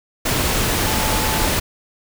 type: tone in noise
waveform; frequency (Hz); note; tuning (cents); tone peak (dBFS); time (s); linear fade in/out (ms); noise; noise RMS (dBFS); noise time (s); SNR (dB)
sine; 870; A5; -20; -26; 0.86-1.47; 10; pink; -19; 0.25-1.6; -10
effects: none